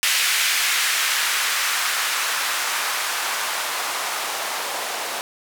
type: noise with band-pass filter sweep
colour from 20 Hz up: blue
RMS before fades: -23 dBFS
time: 0.03-5.21 s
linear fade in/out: 0 ms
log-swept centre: 2100 to 660 Hz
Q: 1.2
effects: none

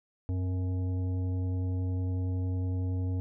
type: harmonic tone with a mistuned harmonic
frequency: 92.8 Hz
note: F#2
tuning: 6 cents sharp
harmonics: 1 / 3 / 5 / 7 / 9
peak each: -28 / -38 / -46 / -54 / -57 dBFS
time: 0.29-3.2 s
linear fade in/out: 0 ms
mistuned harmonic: 3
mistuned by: -69 cents
effects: none

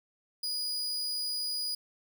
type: tone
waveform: 40% pulse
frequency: 4914 Hz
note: D#8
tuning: 22 cents flat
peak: -30 dBFS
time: 0.43-1.75 s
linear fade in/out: 5 ms
effects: 11-bit

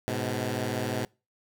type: tone pair together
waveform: 10% pulse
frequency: 106.12 / 126.2 Hz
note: G#2 / B2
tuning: +38 / +38 cents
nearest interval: minor third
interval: 300 cents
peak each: -23 dBFS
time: 0.08-1.05 s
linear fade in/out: 0 ms
effects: noise-tail reverb RT60 0.3 s tail -25 dB re dry

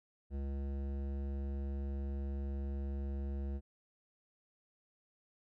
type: tone with hard clipping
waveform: triangle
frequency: 69.1 Hz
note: C#2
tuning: 5 cents flat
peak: -38 dBFS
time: 0.3-3.61 s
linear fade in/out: 50 ms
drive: 18 dB
effects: none

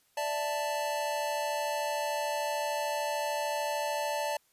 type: chord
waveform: square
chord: D suspended second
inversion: none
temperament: just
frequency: 587.3 / 660.7 / 881 Hz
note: D5 / E5 / A5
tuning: 0 / +4 / +2 cents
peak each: -34 / -40 / -34 dBFS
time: 0.17-4.37 s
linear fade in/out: 5 ms
effects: white hiss -69 dBFS RMS until 4.52 s + resampled to 32000 Hz

